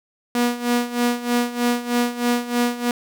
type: tone with tremolo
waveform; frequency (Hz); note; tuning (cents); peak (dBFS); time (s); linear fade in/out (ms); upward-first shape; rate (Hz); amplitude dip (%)
sawtooth; 241.4; B3; -39; -12; 0.35-2.91; 2; sine; 3.2; 80
effects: none